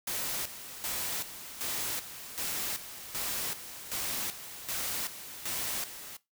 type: noise with tremolo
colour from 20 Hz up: white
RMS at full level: -34 dBFS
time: 0.07-6.17 s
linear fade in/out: 5 ms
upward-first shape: square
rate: 1.3 Hz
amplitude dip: 70%
effects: noise-tail reverb RT60 0.2 s tail -19 dB re dry